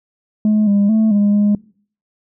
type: tone with pitch steps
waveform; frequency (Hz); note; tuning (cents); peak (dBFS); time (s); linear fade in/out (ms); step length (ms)
sine; 213.2 / 202 / 219.4 / 204.5 / 206.3; G#3 / G#3 / A3 / G#3 / G#3; +46 / -48 / -5 / -26 / -11; -8; 0.45-1.55; 2; 220
effects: noise-tail reverb RT60 0.5 s tail -24 dB re dry + tanh soft clip ceiling -9 dBFS